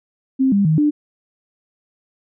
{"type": "tone with pitch steps", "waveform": "sine", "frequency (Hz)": [264.7, 200.2, 157, 297], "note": ["C4", "G3", "D#3", "D4"], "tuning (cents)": [20, 37, 16, 20], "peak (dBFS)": -12, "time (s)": [0.39, 0.91], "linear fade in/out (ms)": 20, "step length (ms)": 130, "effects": []}